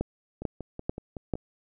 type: two click trains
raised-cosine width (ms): 2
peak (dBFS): -14 / -23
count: 4 / 6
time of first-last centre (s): 0.01-1.337 / 0.42-1.355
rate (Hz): 2.26 / 5.35
effects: none